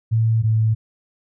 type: tone pair in turn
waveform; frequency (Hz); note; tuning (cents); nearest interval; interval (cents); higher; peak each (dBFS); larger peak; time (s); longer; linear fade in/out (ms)
sine; 112.6 / 110.54; A2 / A2; +40 / +8; unison; 32; first; -14; neither; 0.11-0.43 / 0.43-0.75; neither; 20
effects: none